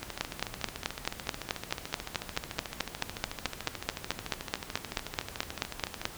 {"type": "two click trains", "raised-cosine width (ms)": 0.2, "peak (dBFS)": [-18, -10], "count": [83, 28], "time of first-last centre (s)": [[0.03, 6.015], [0.21, 6.054]], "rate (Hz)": [13.7, 4.62], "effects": ["pink hiss -46 dBFS RMS until 6.17 s"]}